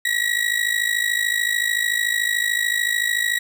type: tone with amplitude modulation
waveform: 35% pulse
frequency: 1918 Hz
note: A#6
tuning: 49 cents sharp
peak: -14 dBFS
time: 0.05-3.39 s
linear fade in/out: 5 ms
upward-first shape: sine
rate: 53.6 Hz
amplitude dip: 75%
effects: none